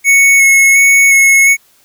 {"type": "tone with vibrato", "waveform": "square", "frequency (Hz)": 2200, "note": "C#7", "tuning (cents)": -14, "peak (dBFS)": -5, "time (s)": [0.04, 1.57], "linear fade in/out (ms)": 50, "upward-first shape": "square", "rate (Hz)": 1.4, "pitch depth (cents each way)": 13, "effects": ["white hiss -50 dBFS RMS until 1.84 s"]}